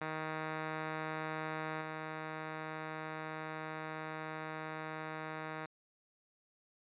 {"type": "tone with level steps", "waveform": "5% pulse", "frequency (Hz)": 156.9, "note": "D#3", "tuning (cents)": 15, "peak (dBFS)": [-26, -29], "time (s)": [0.01, 5.66], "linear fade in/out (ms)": 5, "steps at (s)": 1.81, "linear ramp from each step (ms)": 10, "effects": ["resampled to 8000 Hz"]}